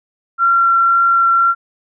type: tone with vibrato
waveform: sine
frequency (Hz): 1367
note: F6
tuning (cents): -37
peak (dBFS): -9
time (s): 0.38-1.55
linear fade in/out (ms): 50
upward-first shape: triangle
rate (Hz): 1.9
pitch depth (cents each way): 8
effects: none